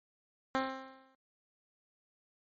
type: tone with exponential decay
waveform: 10% pulse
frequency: 264.5 Hz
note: C4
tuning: 19 cents sharp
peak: -19 dBFS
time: 0.55-1.15 s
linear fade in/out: 0 ms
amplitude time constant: 130 ms
effects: low-pass 3000 Hz 12 dB/octave + MP3 32 kbps